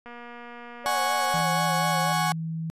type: click train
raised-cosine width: 0.5 ms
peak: -28 dBFS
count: 323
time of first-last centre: 0.06-1.407 s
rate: 239 Hz
type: tone with vibrato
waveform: sine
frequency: 561 Hz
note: C#5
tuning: 21 cents sharp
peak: -33 dBFS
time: 0.84-2.13 s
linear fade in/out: 10 ms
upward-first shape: sine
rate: 4.1 Hz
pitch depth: 95 cents each way
type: chord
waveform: 35% pulse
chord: F# suspended second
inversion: none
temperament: equal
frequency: 740 / 830.6 / 1108.7 Hz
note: F#5 / G#5 / C#6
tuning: 0 / 0 / 0 cents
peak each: -26 dBFS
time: 0.86-2.32 s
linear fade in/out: 0 ms
type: tone with pitch glide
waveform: sine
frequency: 164.81 to 162.26 Hz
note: E3 to E3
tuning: 0 to -27 cents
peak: -28 dBFS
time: 1.34-2.7 s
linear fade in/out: 0 ms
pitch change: -27 cents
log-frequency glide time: 1.63-2.22 s
effects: resampled to 32000 Hz